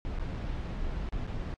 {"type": "noise with dropouts", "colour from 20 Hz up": "brown", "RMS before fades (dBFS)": -34, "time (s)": [0.05, 1.54], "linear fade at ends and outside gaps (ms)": 0, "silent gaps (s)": [[0.186, 0.196], [0.35, 0.354], [1.088, 1.125], [1.268, 1.274]], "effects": ["low-pass 4000 Hz 12 dB/octave", "AAC 64 kbps"]}